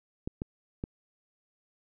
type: clicks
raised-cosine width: 3 ms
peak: -20 dBFS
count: 3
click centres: 0.275 / 0.419 / 0.839 s
effects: none